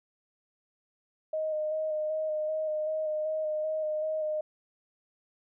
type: tone with vibrato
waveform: sine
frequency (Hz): 620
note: D#5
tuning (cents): -6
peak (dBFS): -28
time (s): 1.33-4.41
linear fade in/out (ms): 5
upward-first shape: square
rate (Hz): 2.6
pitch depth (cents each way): 17
effects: none